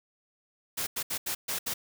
white noise bursts at uneven times, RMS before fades -32 dBFS, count 6, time 0.77-0.87 / 0.96-1.03 / 1.1-1.18 / 1.26-1.35 / 1.48-1.59 / 1.66-1.74 s, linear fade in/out 10 ms, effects none

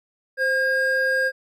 triangle tone pair together, 523 / 1619.7 Hz, C5 / G#6, -1 / -44 cents, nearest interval octave + minor sixth, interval 1957 cents, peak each -22 / -18 dBFS, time 0.37-1.32 s, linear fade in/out 50 ms, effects none

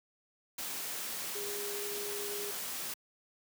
sine tone in noise, 409.2 Hz, G#4, 26 cents flat, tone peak -40 dBFS, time 1.35-2.51 s, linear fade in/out 5 ms, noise white, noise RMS -39 dBFS, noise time 0.58-2.94 s, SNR -4 dB, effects high-pass 150 Hz 12 dB/octave

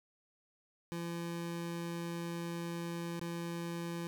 25% pulse tone with dropouts, 170 Hz, F3, 46 cents flat, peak -34 dBFS, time 0.92-4.07 s, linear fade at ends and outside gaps 0 ms, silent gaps 3.195-3.214 s, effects none

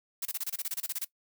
blue noise bursts, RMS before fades -33 dBFS, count 14, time 0.22-1.047 s, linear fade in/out 5 ms, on 34 ms, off 27 ms, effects noise-tail reverb RT60 0.1 s tail -19 dB re dry

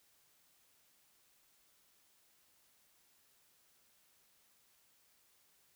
silence, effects white hiss -71 dBFS RMS until 5.75 s

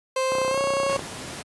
30% pulse tone with pitch glide, 523.3 to 550 Hz, C5 to C#5, 0 to -14 cents, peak -19 dBFS, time 0.16-0.97 s, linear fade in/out 5 ms, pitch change +86 cents, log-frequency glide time 0.49-0.6 s
click train, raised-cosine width 1 ms, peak -16 dBFS, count 22, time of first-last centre 0.32-0.993 s, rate 31.2 Hz
pink noise, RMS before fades -35 dBFS, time 0.88-1.43 s, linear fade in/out 20 ms
effects high-pass 100 Hz 12 dB/octave + resampled to 24000 Hz

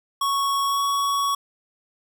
square tone with pitch glide, 1109 to 1119.9 Hz, C#6 to C#6, 0 to +17 cents, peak -21 dBFS, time 0.21-1.35 s, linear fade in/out 5 ms, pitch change +17 cents, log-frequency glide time 0.65-0.82 s, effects none

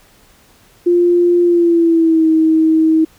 sine tone with pitch glide, 349.6 to 318.7 Hz, F4 to D#4, +2 to +42 cents, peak -8 dBFS, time 0.86-3.05 s, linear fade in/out 10 ms, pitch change -160 cents, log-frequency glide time 1.43-2.28 s, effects pink hiss -49 dBFS RMS until 3.18 s

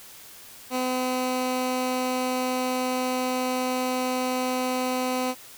15% pulse tone, 254.5 Hz, C4, 48 cents flat, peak -18 dBFS, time 0.7-5.35 s, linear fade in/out 50 ms, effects white hiss -46 dBFS RMS until 5.57 s

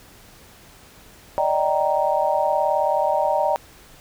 sine chord, Eb major seventh, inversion third, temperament just, 583.4 / 622.3 / 777.8 / 933.4 Hz, D5 / Eb5 / G5 / Bb5, -12 / 0 / -14 / +2 cents, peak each -23 dBFS, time 1.38-3.56 s, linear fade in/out 0 ms, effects pink hiss -48 dBFS RMS until 4 s

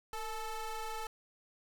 30% pulse ring-modulated tone, 440 Hz, A4, in tune, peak -32 dBFS, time 0.13-1.07 s, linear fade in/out 2 ms, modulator 427 Hz, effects none

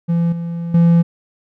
triangle tone with level steps, 169.3 Hz, E3, 46 cents sharp, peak -11 / -19 / -6 dBFS, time 0.08-1.03 s, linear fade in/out 20 ms, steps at 0.32 / 0.74 s, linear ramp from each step 5 ms, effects none

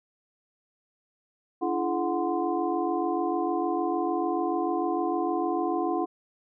sine tone cluster, 292.2 / 338.9 / 424.9 / 734 / 1037 Hz, D4 / E4 / G#4 / F#5 / C6, -9 / +48 / +40 / -14 / -16 cents, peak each -32 / -28 / -34 / -30 / -34 dBFS, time 1.61-6.06 s, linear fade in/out 20 ms, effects none

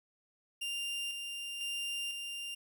40% pulse tone with tremolo, 2794 Hz, F7, in tune, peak -34 dBFS, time 0.61-2.55 s, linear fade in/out 10 ms, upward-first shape square, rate 1 Hz, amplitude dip 35%, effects none

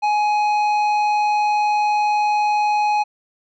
sine tone with tanh clipping, 838 Hz, G#5, 15 cents sharp, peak -17 dBFS, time 0.02-3.04 s, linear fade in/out 20 ms, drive 10 dB, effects none

